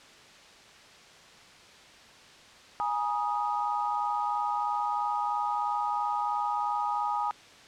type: chord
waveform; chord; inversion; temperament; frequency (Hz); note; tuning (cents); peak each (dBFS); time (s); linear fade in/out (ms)
sine; Ab suspended second; none; equal with one note detuned; 830.6 / 953.6 / 1244.5; Ab5 / Bb5 / Eb6; 0 / +39 / 0; -30 / -32 / -32; 2.8-7.31; 0
effects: white hiss -52 dBFS RMS until 7.67 s + low-pass 5000 Hz 12 dB/octave